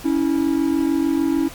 triangle tone pair together, 278.7 / 325.4 Hz, C#4 / E4, +9 / -22 cents, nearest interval minor third, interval 269 cents, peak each -17 dBFS, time 0.04-1.49 s, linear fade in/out 20 ms, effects pink hiss -38 dBFS RMS until 1.54 s + MP3 96 kbps

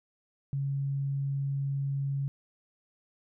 sine tone, 138.59 Hz, C#3, in tune, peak -28 dBFS, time 0.53-2.28 s, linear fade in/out 0 ms, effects none

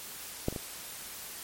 clicks, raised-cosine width 2 ms, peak -14 / -26 / -22 dBFS, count 3, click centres 0.484 / 0.526 / 0.562 s, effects white hiss -43 dBFS RMS until 1.43 s + MP3 64 kbps

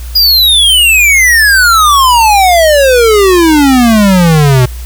square exponential sweep, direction down, 4950 to 122 Hz, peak -4 dBFS, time 0.15-4.66 s, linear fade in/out 10 ms, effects added 60 Hz sine -19 dBFS peak until 4.85 s + white hiss -33 dBFS RMS until 4.85 s

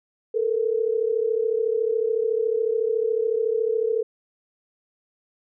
sine tone pair together, 439.3 / 473.2 Hz, A4 / A#4, -3 / +26 cents, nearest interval minor second, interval 129 cents, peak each -22 / -24 dBFS, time 0.34-4.03 s, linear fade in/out 10 ms, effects none

